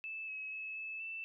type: tone with pitch steps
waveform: sine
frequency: 2627 / 2565 / 2591 / 2611 / 2657 Hz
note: E7 / E7 / E7 / E7 / E7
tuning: -7 / -48 / -30 / -17 / +13 cents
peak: -40 dBFS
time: 0.04-1.24 s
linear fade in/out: 0 ms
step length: 240 ms
effects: none